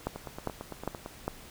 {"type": "two click trains", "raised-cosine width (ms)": 1, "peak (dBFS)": [-24, -16], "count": [9, 4], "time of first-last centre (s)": [[0.16, 1.061], [0.07, 1.28]], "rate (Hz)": [8.88, 2.48], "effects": ["pink hiss -50 dBFS RMS until 1.5 s"]}